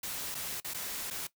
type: noise with dropouts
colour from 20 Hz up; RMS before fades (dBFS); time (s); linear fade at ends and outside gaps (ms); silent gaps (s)
white; -38; 0.03-1.27; 5; 0.346-0.35 / 0.602-0.645 / 0.737-0.744 / 1.103-1.108
effects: noise-tail reverb RT60 0.1 s tail -17 dB re dry